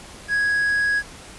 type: tone with quantisation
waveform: triangle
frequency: 1661.2 Hz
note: G#6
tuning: in tune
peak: -16 dBFS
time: 0.28-1.03 s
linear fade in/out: 50 ms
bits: 7
effects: pink hiss -41 dBFS RMS until 1.38 s + resampled to 24000 Hz